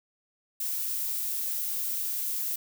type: noise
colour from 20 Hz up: violet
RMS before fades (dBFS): -31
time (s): 0.6-2.56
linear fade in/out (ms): 5
effects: none